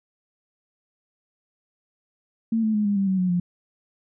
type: tone with pitch steps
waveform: sine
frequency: 225.8 / 218 / 210.4 / 203.2 / 196.12 / 189.33 / 182.77 / 176.44 Hz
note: A3 / A3 / G#3 / G#3 / G3 / F#3 / F#3 / F3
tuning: +45 / -16 / +23 / -38 / +1 / +40 / -21 / +18 cents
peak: -19 dBFS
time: 2.52-3.4 s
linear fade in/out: 5 ms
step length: 110 ms
effects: none